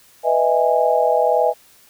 sine chord, E major seventh, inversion second, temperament just, 494.4 / 618.1 / 659.3 / 824.1 Hz, B4 / D#5 / E5 / G#5, +2 / -12 / 0 / -14 cents, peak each -19 dBFS, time 0.23-1.54 s, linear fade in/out 50 ms, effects white hiss -51 dBFS RMS until 1.89 s

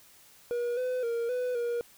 triangle tone with pitch steps, 479.9 / 505 / 466.7 / 498.5 / 475.2 Hz, B4 / B4 / A#4 / B4 / A#4, -50 / +39 / +2 / +16 / +33 cents, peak -26 dBFS, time 0.51-1.81 s, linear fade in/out 0 ms, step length 260 ms, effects white hiss -57 dBFS RMS until 1.97 s

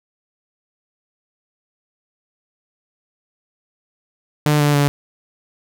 sawtooth tone with pitch steps, 149.3 / 146.4 / 143.55 Hz, D3 / D3 / D3, +29 / -5 / -39 cents, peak -9 dBFS, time 4.46-4.88 s, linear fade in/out 0 ms, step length 140 ms, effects none

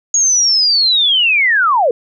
sine linear sweep, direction down, 6700 to 440 Hz, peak -9 dBFS, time 0.14-1.91 s, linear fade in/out 2 ms, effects none

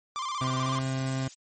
45% pulse tone with vibrato, 1108.7 Hz, C#6, in tune, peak -30 dBFS, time 0.16-0.79 s, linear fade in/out 0 ms, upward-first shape square, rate 16 Hz, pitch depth 100 cents each way
30% pulse tone with pitch glide, 130 to 132.35 Hz, C3 to C3, -11 to +20 cents, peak -25 dBFS, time 0.41-1.28 s, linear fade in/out 5 ms, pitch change +31 cents, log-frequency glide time 0.63-0.71 s
violet noise, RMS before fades -37 dBFS, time 0.74-1.35 s, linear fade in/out 20 ms
effects MP3 32 kbps

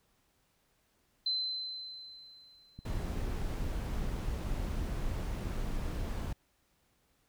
sine tone with exponential decay, 4064 Hz, B7, 49 cents sharp, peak -28 dBFS, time 1.26-3.06 s, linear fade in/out 5 ms, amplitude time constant 390 ms
clicks, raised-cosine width 5 ms, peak -33 dBFS, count 7, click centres 2.79 / 2.972 / 3.515 / 3.63 / 4.074 / 4.287 / 4.522 s
brown noise, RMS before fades -35 dBFS, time 2.85-6.33 s, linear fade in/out 5 ms
effects pink hiss -73 dBFS RMS until 7.28 s

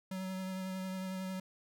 square tone with vibrato, 187.9 Hz, F#3, 27 cents sharp, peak -38 dBFS, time 0.11-1.4 s, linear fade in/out 5 ms, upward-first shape triangle, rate 11 Hz, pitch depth 21 cents each way, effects none

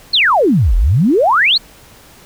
sine exponential two-way sweep, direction down then up, 4554 to 38.93 to 4554 Hz, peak -8 dBFS, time 0.13-1.58 s, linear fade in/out 10 ms, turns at 0.76 s, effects pink hiss -42 dBFS RMS until 2.25 s

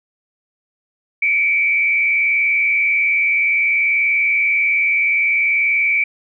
sine tone with frequency modulation, 2300 Hz, D7, 37 cents flat, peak -13 dBFS, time 1.22-6.04 s, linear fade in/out 5 ms, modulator 80.6 Hz, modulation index 0.89, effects none

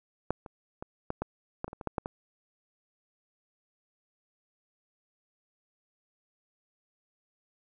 clicks, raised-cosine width 1 ms, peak -13 / -29 / -24 / -17 / -17 / -18 / -27 / -27 / -26 / -16 / -15 / -20 dBFS, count 12, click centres 0.306 / 0.462 / 0.825 / 1.104 / 1.22 / 1.644 / 1.68 / 1.731 / 1.812 / 1.873 / 1.982 / 2.059 s, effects none

